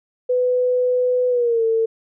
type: tone with pitch glide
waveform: sine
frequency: 499.2 to 449.9 Hz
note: B4 to A4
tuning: +19 to +39 cents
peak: -15 dBFS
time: 0.29-1.86 s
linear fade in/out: 10 ms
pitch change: -180 cents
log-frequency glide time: 1.29-1.64 s
effects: none